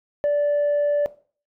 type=tone; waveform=sine; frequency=583 Hz; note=D5; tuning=13 cents flat; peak=-15 dBFS; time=0.24-1.06 s; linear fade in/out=0 ms; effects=noise-tail reverb RT60 0.4 s tail -17 dB re dry + tanh soft clip ceiling -16 dBFS